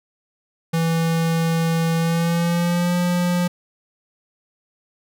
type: tone with pitch glide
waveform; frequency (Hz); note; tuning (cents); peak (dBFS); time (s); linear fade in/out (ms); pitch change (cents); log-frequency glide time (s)
square; 164.81 to 176.64; E3 to F3; 0 to +20; -18; 0.73-3.48; 10; +120; 1.97-2.96
effects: none